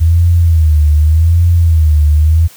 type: tone with vibrato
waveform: sine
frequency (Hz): 80.2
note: E2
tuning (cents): -47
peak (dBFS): -5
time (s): 0-2.48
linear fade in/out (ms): 20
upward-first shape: sine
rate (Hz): 0.85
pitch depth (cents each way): 120
effects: white hiss -39 dBFS RMS until 2.56 s